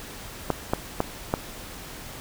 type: clicks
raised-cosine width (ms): 1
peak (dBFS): -7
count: 4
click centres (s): 0.503 / 0.735 / 1.004 / 1.339
effects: pink hiss -40 dBFS RMS until 2.2 s